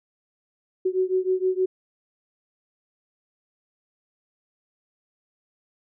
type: beating tone pair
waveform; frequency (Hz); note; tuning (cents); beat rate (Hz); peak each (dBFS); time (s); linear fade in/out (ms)
sine; 370 / 376.4; F#4 / F#4; 0 / +30; 6.4; -23 / -24; 0.85-1.66; 10
effects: none